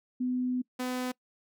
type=tone pair in turn; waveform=sine / sawtooth; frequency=251.3 / 252.2 Hz; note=B3 / B3; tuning=+30 / +36 cents; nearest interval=unison; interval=6 cents; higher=second; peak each=-27 dBFS; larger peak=neither; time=0.2-0.62 / 0.79-1.12 s; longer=first; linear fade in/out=10 ms; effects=noise-tail reverb RT60 0.1 s tail -23 dB re dry